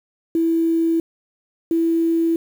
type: tone pair in turn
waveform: sine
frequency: 329.6 / 331 Hz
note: E4 / E4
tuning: 0 / +7 cents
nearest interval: unison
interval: 7 cents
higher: second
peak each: -15 dBFS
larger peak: neither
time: 0.35-1 / 1.71-2.36 s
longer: neither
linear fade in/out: 2 ms
effects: 7-bit